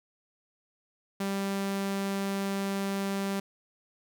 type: tone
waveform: sawtooth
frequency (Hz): 196.7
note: G3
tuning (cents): +6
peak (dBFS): -25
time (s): 1.2-3.4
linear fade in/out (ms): 5
effects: none